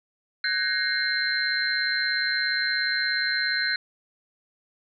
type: tone cluster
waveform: sine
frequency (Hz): 1512 / 1649 / 1863 / 2124 / 4124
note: F#6 / G#6 / A#6 / C7 / C8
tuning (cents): +37 / -13 / -2 / +25 / -26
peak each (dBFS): -27 / -30 / -33 / -33 / -27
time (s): 0.44-3.76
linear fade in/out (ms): 2
effects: none